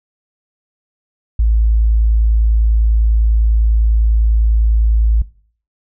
sine tone, 55 Hz, A1, in tune, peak -9 dBFS, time 1.39-5.22 s, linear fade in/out 5 ms, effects noise-tail reverb RT60 0.5 s tail -20 dB re dry

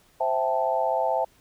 sine chord, A minor seventh, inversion first, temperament equal, 523.3 / 659.3 / 784 / 880 Hz, C5 / E5 / G5 / A5, 0 / 0 / 0 / 0 cents, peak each -28 / -26 / -28 / -27 dBFS, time 0.2-1.25 s, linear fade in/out 10 ms, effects pink hiss -60 dBFS RMS until 1.4 s

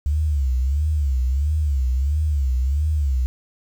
sine tone with vibrato, 69.9 Hz, C#2, 15 cents sharp, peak -17 dBFS, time 0.06-3.26 s, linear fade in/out 0 ms, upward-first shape sine, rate 1.5 Hz, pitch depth 180 cents each way, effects 8-bit

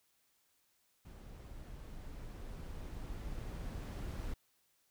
brown noise with level ramp, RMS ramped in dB -51 to -40 dBFS, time 1.05-4.34 s, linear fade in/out 5 ms, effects white hiss -75 dBFS RMS until 4.9 s

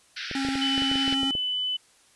pink band-pass noise, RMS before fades -35 dBFS, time 0.16-1.15 s, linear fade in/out 10 ms, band 1400 to 5600 Hz, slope 96 dB/octave
clicks, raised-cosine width 2 ms, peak -22 dBFS, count 12, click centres 0.313 / 0.45 / 0.487 / 0.555 / 0.779 / 0.821 / 0.915 / 0.956 / 1.079 / 1.126 / 1.232 / 1.352 s
square tone with vibrato, 270.8 Hz, C#4, 40 cents flat, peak -27 dBFS, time 0.35-1.31 s, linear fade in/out 2 ms, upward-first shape square, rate 11 Hz, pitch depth 8 cents each way
sine tone, 3001 Hz, F#7, 24 cents sharp, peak -25 dBFS, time 0.61-1.77 s, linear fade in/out 10 ms
effects white hiss -59 dBFS RMS until 2.15 s + resampled to 24000 Hz

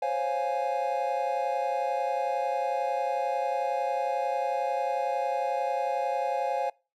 triangle chord, Db major seventh, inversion third, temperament equal with one note detuned, 523.3 / 554.4 / 700.9 / 830.6 Hz, C5 / Db5 / F5 / Ab5, 0 / 0 / +6 / 0 cents, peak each -31 / -31 / -30 / -28 dBFS, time 0.02-6.7 s, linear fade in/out 5 ms, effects noise-tail reverb RT60 0.3 s tail -24 dB re dry

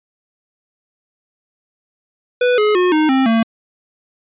square tone with pitch steps, 493.9 / 422.6 / 361.6 / 309.3 / 264.7 / 226.5 Hz, B4 / G#4 / F#4 / D#4 / C4 / A#3, 0 / +30 / -40 / -10 / +20 / -50 cents, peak -12 dBFS, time 2.41-3.43 s, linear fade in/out 5 ms, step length 170 ms, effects resampled to 8000 Hz

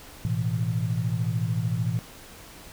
sine chord, A suspended second, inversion none, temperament equal, 110 / 123.47 / 164.81 Hz, A2 / B2 / E3, 0 / 0 / 0 cents, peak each -27 / -28 / -29 dBFS, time 0.25-1.99 s, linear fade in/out 0 ms, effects pink hiss -46 dBFS RMS until 2.72 s

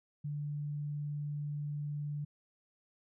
sine tone, 146.83 Hz, D3, in tune, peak -35 dBFS, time 0.24-2.25 s, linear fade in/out 10 ms, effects none

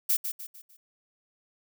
violet noise with echo, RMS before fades -24 dBFS, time 0.09-0.17 s, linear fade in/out 10 ms, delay 150 ms, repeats 4, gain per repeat -8 dB, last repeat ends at 0.77 s, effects none

